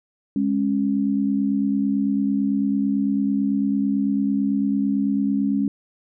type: tone pair together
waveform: sine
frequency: 205.9 / 274.9 Hz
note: G#3 / C#4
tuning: -15 / -14 cents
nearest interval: perfect fourth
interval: 501 cents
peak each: -21 dBFS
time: 0.36-5.68 s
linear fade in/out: 2 ms
effects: none